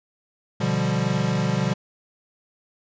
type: chord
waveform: square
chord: G dominant seventh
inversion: first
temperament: equal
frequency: 123.47 / 146.83 / 174.61 / 196 Hz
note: B2 / D3 / F3 / G3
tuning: 0 / 0 / 0 / 0 cents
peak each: -27 dBFS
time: 0.6-1.74 s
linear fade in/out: 10 ms
effects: resampled to 16000 Hz